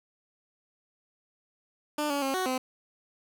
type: tone with pitch steps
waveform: 15% pulse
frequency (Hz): 298.3 / 283.8 / 270 / 372 / 257.5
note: D4 / C#4 / C#4 / F#4 / C4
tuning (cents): +27 / +41 / -45 / +9 / -28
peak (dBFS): -21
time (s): 1.98-2.58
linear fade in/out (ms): 5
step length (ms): 120
effects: none